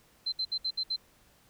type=tone bursts; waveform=sine; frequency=4096 Hz; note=C8; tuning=38 cents flat; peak=-28 dBFS; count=6; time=0.26-0.964 s; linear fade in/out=10 ms; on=64 ms; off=64 ms; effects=pink hiss -63 dBFS RMS until 1.49 s